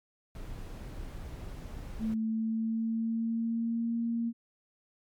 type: noise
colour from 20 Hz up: brown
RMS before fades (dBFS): -41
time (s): 0.35-2.14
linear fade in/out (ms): 2
type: tone with pitch glide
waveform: sine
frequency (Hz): 220.6 to 232.1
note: A3 to A#3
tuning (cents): +5 to -7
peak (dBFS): -28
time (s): 1.99-4.33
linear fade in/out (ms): 50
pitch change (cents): +88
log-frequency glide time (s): 2.1-3.96
effects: MP3 96 kbps